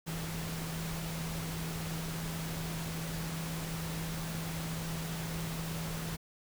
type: tone in noise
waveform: sine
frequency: 163.1 Hz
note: E3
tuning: 18 cents flat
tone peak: -37 dBFS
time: 0.06-6.17 s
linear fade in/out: 20 ms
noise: pink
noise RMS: -41 dBFS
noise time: 0.06-6.17 s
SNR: +1 dB
effects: none